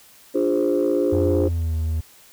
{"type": "chord", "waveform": "sine", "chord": "D half-diminished seventh", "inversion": "none", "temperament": "equal with one note detuned", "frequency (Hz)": [293.7, 349.2, 408.4, 523.3], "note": ["D4", "F4", "Ab4", "C5"], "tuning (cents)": [0, 0, -29, 0], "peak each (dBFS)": -22, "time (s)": [0.34, 1.49], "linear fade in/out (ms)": 20}
{"type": "tone with pitch glide", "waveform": "triangle", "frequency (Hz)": [90, 79.72], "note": ["F#2", "D#2"], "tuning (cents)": [-47, 43], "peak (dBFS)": -18, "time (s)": [1.12, 2.01], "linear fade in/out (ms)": 10, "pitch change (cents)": -210, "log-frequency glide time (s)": [1.25, 1.75]}
{"effects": ["tanh soft clip ceiling -10 dBFS", "white hiss -50 dBFS RMS until 2.32 s"]}